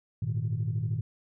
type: chord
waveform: sine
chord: Ab suspended second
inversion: none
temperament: equal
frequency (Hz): 103.83 / 116.54 / 155.56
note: Ab2 / Bb2 / Eb3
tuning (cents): 0 / 0 / 0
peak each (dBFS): -31 / -29 / -33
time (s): 0.22-1.01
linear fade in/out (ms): 5
effects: tanh soft clip ceiling -21 dBFS